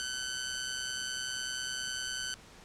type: tone with amplitude modulation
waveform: 10% pulse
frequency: 1518 Hz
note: F#6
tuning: 44 cents sharp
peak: -23 dBFS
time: 0-2.34 s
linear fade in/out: 0 ms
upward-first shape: sine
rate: 130 Hz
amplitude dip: 55%
effects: pink hiss -54 dBFS RMS until 2.64 s + low-pass 8000 Hz 12 dB/octave